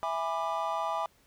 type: chord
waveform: triangle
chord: E dominant seventh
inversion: none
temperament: just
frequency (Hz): 659.3 / 824.1 / 988.9 / 1186.7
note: E5 / G#5 / B5 / D6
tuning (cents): 0 / -14 / +2 / +18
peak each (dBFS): -33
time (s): 0.03-1.06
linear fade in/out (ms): 0
effects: pink hiss -65 dBFS RMS until 1.26 s